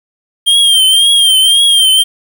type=tone with vibrato; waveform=square; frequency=3186 Hz; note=G7; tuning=27 cents sharp; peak=-6 dBFS; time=0.46-2.04 s; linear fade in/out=20 ms; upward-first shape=triangle; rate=1.9 Hz; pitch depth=76 cents each way; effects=7-bit